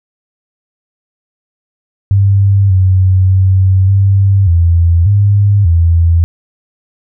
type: tone with pitch steps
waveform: sine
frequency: 99 / 93.6 / 94.7 / 98.1 / 84.8 / 101.5 / 84 Hz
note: G2 / F#2 / F#2 / G2 / E2 / G#2 / E2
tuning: +18 / +20 / +41 / +2 / +50 / -39 / +33 cents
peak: -5 dBFS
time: 2.11-6.24 s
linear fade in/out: 0 ms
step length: 590 ms
effects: none